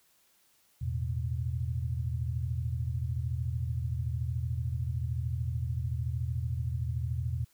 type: chord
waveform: sine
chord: E suspended fourth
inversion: none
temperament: equal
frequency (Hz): 82.41 / 110 / 123.47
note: E2 / A2 / B2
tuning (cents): 0 / 0 / 0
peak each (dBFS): -33 / -37 / -33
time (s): 0.81-7.45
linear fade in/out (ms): 10
effects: white hiss -67 dBFS RMS until 7.53 s